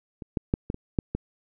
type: clicks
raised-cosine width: 3 ms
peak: -24 / -12 / -9 / -15 / -23 / -9 / -14 dBFS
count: 7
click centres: 0.222 / 0.372 / 0.539 / 0.701 / 0.744 / 0.988 / 1.15 s
effects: none

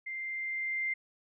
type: tone with level ramp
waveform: sine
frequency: 2093 Hz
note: C7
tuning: in tune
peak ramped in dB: -36 to -29 dBFS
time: 0.06-0.94 s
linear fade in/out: 10 ms
effects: none

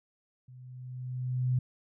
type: tone with level ramp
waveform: sine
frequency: 126.6 Hz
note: B2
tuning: 43 cents sharp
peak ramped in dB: -48 to -23 dBFS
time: 0.48-1.59 s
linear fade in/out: 5 ms
effects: none

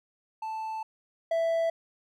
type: tone pair in turn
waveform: triangle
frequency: 880 / 661.2 Hz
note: A5 / E5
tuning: 0 / +5 cents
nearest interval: perfect fourth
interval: 495 cents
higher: first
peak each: -30 / -22 dBFS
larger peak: second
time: 0.42-0.83 / 1.31-1.7 s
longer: first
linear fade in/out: 5 ms
effects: none

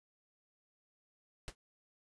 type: noise with exponential decay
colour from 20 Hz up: pink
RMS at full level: -40 dBFS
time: 1.48-1.55 s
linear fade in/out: 0 ms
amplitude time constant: 15 ms
effects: resampled to 22050 Hz

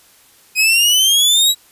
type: exponential sweep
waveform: sawtooth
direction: up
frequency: 2500 to 3911 Hz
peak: -7 dBFS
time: 0.55-1.55 s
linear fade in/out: 50 ms
effects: white hiss -49 dBFS RMS until 1.71 s + resampled to 32000 Hz

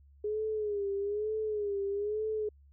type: tone with vibrato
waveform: sine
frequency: 415.3 Hz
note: G#4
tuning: in tune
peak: -30 dBFS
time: 0.24-2.49 s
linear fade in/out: 5 ms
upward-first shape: sine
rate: 1.1 Hz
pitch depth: 81 cents each way
effects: added 70 Hz sine -56 dBFS peak until 2.72 s

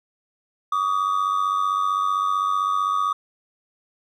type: ring-modulated tone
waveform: triangle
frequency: 1192 Hz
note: D6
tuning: 25 cents sharp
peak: -14 dBFS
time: 0.72-3.13 s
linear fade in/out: 5 ms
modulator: 47.8 Hz
effects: tanh soft clip ceiling -11 dBFS

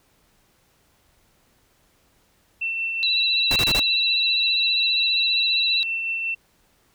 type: tone with tremolo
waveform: sine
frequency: 2690 Hz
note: E7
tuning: 34 cents sharp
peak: -22 dBFS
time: 2.61-6.35 s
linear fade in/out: 10 ms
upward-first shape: triangle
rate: 5.5 Hz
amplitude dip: 30%
type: tone with vibrato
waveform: sine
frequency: 3943 Hz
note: B7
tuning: 4 cents flat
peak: -19 dBFS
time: 3.03-5.83 s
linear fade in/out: 0 ms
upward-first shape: triangle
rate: 15 Hz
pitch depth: 44 cents each way
type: noise bursts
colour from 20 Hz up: pink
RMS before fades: -25 dBFS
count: 4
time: 3.51-3.796 s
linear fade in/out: 0 ms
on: 49 ms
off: 30 ms
effects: pink hiss -62 dBFS RMS until 6.94 s

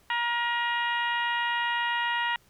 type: harmonic tone with a mistuned harmonic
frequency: 473.9 Hz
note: A#4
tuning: 28 cents sharp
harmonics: 2 / 3 / 4 / 5 / 6 / 7 / 8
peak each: -29 / -35 / -29 / -41 / -34 / -43 / -47 dBFS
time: 0.1-2.36 s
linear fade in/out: 2 ms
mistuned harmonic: 5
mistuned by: +35 cents
effects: pink hiss -62 dBFS RMS until 2.49 s

